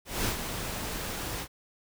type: noise with ADSR envelope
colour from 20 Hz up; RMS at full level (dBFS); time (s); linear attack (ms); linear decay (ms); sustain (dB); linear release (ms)
pink; -28; 0.05-1.48; 200; 110; -7; 68
effects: none